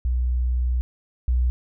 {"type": "tone pair in turn", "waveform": "sine", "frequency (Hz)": [61.7, 61.7], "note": ["B1", "B1"], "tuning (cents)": [-1, -1], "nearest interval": "unison", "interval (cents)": 0, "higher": "neither", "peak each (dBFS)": [-19, -17], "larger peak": "second", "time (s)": [[0.05, 0.81], [1.28, 1.5]], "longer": "first", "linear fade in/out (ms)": 0, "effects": []}